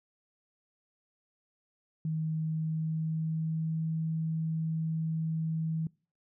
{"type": "tone with pitch glide", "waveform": "sine", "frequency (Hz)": [158.2, 160.59], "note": ["D#3", "E3"], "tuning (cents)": [29, -45], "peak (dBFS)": -29, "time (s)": [2.05, 5.87], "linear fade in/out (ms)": 2, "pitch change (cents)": 26, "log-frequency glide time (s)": [2.38, 3.84], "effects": ["noise-tail reverb RT60 0.4 s tail -25 dB re dry"]}